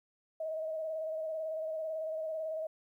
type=tone with vibrato; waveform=sine; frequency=634 Hz; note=D#5; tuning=32 cents sharp; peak=-34 dBFS; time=0.4-2.67 s; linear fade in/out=5 ms; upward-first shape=square; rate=18 Hz; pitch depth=27 cents each way; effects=12-bit